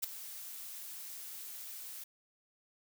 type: noise with ADSR envelope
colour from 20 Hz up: blue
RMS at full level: -31 dBFS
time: 0.02-2.04 s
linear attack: 19 ms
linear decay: 8 ms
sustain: -15 dB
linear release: 6 ms
effects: none